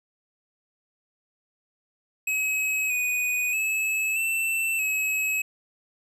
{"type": "tone with pitch steps", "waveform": "square", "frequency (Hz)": [2556, 2481, 2592, 2675, 2565], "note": ["D#7", "D#7", "E7", "E7", "E7"], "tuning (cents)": [46, -6, -30, 25, -48], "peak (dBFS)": -24, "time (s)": [2.27, 5.42], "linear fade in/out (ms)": 5, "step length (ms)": 630, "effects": []}